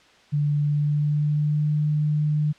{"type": "tone with pitch glide", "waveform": "sine", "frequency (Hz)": [146.7, 150.48], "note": ["D3", "D3"], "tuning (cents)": [-2, 42], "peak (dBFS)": -19, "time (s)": [0.32, 2.53], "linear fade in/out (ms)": 20, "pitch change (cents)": 44, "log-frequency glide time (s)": [0.6, 1.78], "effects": ["white hiss -54 dBFS RMS until 2.58 s", "low-pass 4000 Hz 12 dB/octave"]}